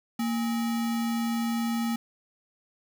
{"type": "tone with sample-and-hold", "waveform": "sine", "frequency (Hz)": 231.1, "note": "A#3", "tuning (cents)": -15, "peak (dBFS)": -25, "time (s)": [0.19, 1.96], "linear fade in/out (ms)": 5, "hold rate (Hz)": 1050, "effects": []}